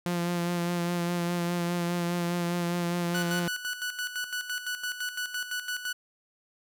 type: tone with vibrato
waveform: sawtooth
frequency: 173.7 Hz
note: F3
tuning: 9 cents flat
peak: -23 dBFS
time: 0.06-3.48 s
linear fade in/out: 0 ms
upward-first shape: sine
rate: 4.9 Hz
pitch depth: 22 cents each way
type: tone with tremolo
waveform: sawtooth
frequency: 1480 Hz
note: F#6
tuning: in tune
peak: -26 dBFS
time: 3.14-5.93 s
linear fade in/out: 10 ms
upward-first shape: square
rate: 5.9 Hz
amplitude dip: 65%
effects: none